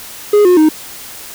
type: tone with pitch steps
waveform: triangle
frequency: 415.3 / 359.5 / 311.1 Hz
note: G#4 / F#4 / D#4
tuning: 0 / -50 / 0 cents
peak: -3 dBFS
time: 0.33-0.69 s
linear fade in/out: 5 ms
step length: 120 ms
effects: white hiss -31 dBFS RMS until 1.34 s